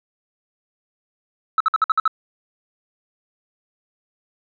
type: tone bursts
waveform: sine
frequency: 1300 Hz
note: E6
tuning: 24 cents flat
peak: -11 dBFS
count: 7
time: 1.58-2.078 s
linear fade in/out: 2 ms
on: 24 ms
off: 55 ms
effects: tanh soft clip ceiling -11 dBFS